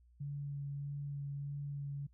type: tone with vibrato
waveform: sine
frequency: 142.2 Hz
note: C#3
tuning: 45 cents sharp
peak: -38 dBFS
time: 0.2-2.07 s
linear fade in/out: 10 ms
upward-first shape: sine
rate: 1.6 Hz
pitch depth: 12 cents each way
effects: noise-tail reverb RT60 0.1 s tail -23 dB re dry + added 60 Hz sine -62 dBFS peak until 2.13 s